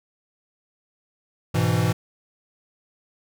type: chord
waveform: square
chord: E major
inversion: first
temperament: equal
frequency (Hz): 103.83 / 123.47 / 164.81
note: G#2 / B2 / E3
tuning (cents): 0 / 0 / 0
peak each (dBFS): -24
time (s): 1.54-1.93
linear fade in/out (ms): 10
effects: none